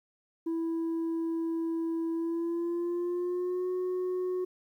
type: tone with pitch glide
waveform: sine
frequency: 329.6 to 365.7 Hz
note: E4 to F#4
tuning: 0 to -20 cents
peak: -26 dBFS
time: 0.46-4.45 s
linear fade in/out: 10 ms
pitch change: +180 cents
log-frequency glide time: 2.12-3.69 s
effects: tanh soft clip ceiling -28 dBFS + 11-bit